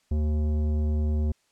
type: tone with tanh clipping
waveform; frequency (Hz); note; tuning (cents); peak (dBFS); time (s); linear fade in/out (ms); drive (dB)
triangle; 75.8; D#2; -45; -24; 0.11-1.32; 5; 17
effects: white hiss -68 dBFS RMS until 1.51 s + low-pass 8000 Hz 12 dB/octave